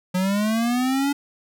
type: linear sweep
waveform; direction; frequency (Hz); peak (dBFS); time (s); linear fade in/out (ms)
square; up; 180 to 286.5; -20; 0.14-1.13; 10
effects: none